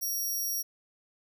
10% pulse tone, 5660 Hz, F8, 22 cents sharp, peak -24 dBFS, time 0.01-0.63 s, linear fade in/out 20 ms, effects none

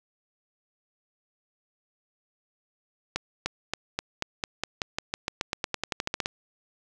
accelerating click train, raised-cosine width 0.2 ms, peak -10 dBFS, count 22, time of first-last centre 3.16-6.259 s, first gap 300 ms, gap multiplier 0.92, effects none

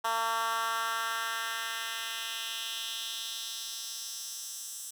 10% pulse tone with high-pass filter sweep, 227.1 Hz, A#3, 45 cents flat, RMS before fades -35 dBFS, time 0.04-4.91 s, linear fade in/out 10 ms, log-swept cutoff 930 to 7500 Hz, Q 1.9, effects none

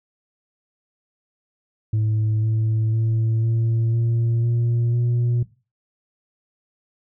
sine tone with pitch steps, 108.5 / 110.33 / 112.2 / 114.09 / 116.02 / 117.98 / 119.97 Hz, A2 / A2 / A2 / A#2 / A#2 / A#2 / B2, -24 / +5 / +34 / -37 / -8 / +21 / -50 cents, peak -15 dBFS, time 1.93-5.43 s, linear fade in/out 5 ms, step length 500 ms, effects noise-tail reverb RT60 0.3 s tail -17 dB re dry + tanh soft clip ceiling -16 dBFS

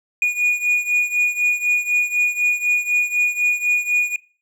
triangle beating tone pair, 2451 / 2455 Hz, D#7 / D#7, -27 / -24 cents, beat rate 4 Hz, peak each -16 / -19 dBFS, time 0.22-4.16 s, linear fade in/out 2 ms, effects noise-tail reverb RT60 0.4 s tail -22 dB re dry

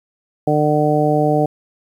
harmonic tone, 150 Hz, D3, 37 cents sharp, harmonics 1 / 2 / 3 / 4 / 5, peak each -19 / -19 / -19 / -19 / -19 dBFS, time 0.47-1.46 s, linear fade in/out 5 ms, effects 8-bit

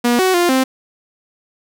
sawtooth tone with pitch steps, 240.6 / 373.7 / 349.7 / 261.7 Hz, B3 / F#4 / F4 / C4, -45 / +17 / +2 / 0 cents, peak -8 dBFS, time 0.04-0.64 s, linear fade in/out 10 ms, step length 150 ms, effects none

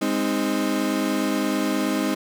35% pulse chord, Ab major, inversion none, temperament equal with one note detuned, 204.6 / 261.6 / 311.1 Hz, Ab3 / C4 / Eb4, -26 / 0 / 0 cents, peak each -25 / -24 / -23 dBFS, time 0.01-2.15 s, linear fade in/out 10 ms, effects none

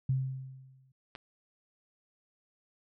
sine tone with exponential decay, 131.9 Hz, C3, 14 cents sharp, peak -24 dBFS, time 0.09-0.92 s, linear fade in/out 5 ms, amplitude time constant 180 ms
clicks, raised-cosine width 0.3 ms, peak -26 / -36 dBFS, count 2, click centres 1.152 / 1.159 s
effects none

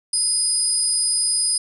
sine tone cluster, 4991 / 8950 / 10370 Hz, D#8 / C#9 / E9, +5 / +16 / -29 cents, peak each -22 dBFS, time 0.13-1.58 s, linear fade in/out 5 ms, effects none

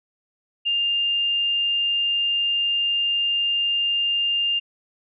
sine tone, 2804 Hz, F7, 6 cents sharp, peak -19 dBFS, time 0.65-4.6 s, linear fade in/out 20 ms, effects none

